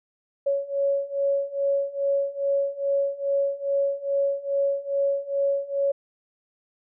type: beating tone pair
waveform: sine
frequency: 556 / 558.4 Hz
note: C#5 / C#5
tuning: +5 / +13 cents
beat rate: 2.4 Hz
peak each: -26 / -24 dBFS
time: 0.46-5.92 s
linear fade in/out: 10 ms
effects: none